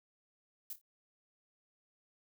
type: noise with echo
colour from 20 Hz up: violet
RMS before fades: -42 dBFS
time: 0.7-0.73 s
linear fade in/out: 2 ms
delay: 28 ms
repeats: 3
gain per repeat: -11 dB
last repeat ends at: 0.814 s
effects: none